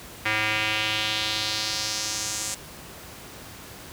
square tone with band-pass filter sweep, 108.1 Hz, A2, 30 cents flat, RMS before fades -27 dBFS, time 0.25-2.55 s, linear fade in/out 10 ms, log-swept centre 2100 to 7700 Hz, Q 2.3, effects pink hiss -42 dBFS RMS until 3.92 s + high-pass 60 Hz 12 dB/octave

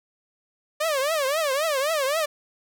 sawtooth tone with vibrato, 586 Hz, D5, 4 cents flat, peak -18 dBFS, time 0.8-2.26 s, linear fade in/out 10 ms, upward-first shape triangle, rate 3.8 Hz, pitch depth 230 cents each way, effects none

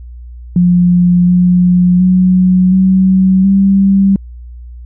sine tone with pitch steps, 177.1 / 179.1 / 183.9 / 188.5 / 195.3 Hz, F3 / F3 / F#3 / F#3 / G3, +24 / +44 / -10 / +32 / -6 cents, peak -5 dBFS, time 0.56-4.16 s, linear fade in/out 2 ms, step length 720 ms, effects added 60 Hz sine -27 dBFS peak until 4.85 s

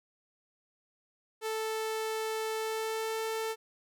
sawtooth tone with pitch glide, 440 to 444.1 Hz, A4 to A4, 0 to +16 cents, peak -28 dBFS, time 1.41-3.56 s, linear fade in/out 50 ms, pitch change +16 cents, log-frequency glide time 2.57-3.18 s, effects none

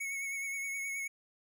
square tone with vibrato, 2208 Hz, C#7, 7 cents flat, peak -36 dBFS, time 0-1.08 s, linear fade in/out 10 ms, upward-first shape sine, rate 9.5 Hz, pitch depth 26 cents each way, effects none

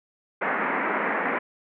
white band-pass noise, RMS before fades -26 dBFS, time 0.41-1.39 s, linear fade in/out 10 ms, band 190 to 2100 Hz, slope 48 dB/octave, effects none

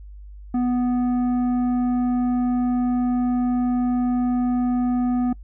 triangle tone with tanh clipping, 246.9 Hz, B3, in tune, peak -20 dBFS, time 0.54-5.33 s, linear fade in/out 5 ms, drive 13 dB, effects noise-tail reverb RT60 0.1 s tail -22 dB re dry + added 50 Hz sine -37 dBFS peak until 5.43 s

